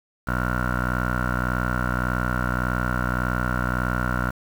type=tone with low-pass filter; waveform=15% pulse; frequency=61.74 Hz; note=B1; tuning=in tune; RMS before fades=-24 dBFS; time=0.27-4.31 s; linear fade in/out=10 ms; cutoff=1400 Hz; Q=7.9; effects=7-bit